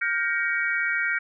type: chord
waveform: sine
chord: G half-diminished seventh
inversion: third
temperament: just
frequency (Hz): 1411.2 / 1568 / 1881.6 / 2258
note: F6 / G6 / Bb6 / Db7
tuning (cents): +18 / 0 / +16 / +31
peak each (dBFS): -28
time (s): 0.01-1.19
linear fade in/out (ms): 10
effects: none